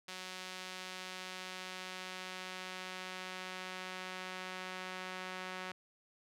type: tone with band-pass filter sweep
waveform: sawtooth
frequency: 185 Hz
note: F#3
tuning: in tune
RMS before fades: -45 dBFS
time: 0.08-5.72 s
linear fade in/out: 5 ms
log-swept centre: 3800 to 2000 Hz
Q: 0.78
effects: none